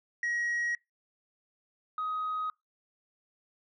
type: tone pair in turn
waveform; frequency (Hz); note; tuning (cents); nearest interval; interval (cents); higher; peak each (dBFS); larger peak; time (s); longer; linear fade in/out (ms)
sine; 1899 / 1256.9; A#6 / D#6; +32 / +17; perfect fifth; 715; first; -26 / -29; first; 0.23-0.75 / 1.98-2.5; neither; 2
effects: noise-tail reverb RT60 0.2 s tail -26 dB re dry + tanh soft clip ceiling -27 dBFS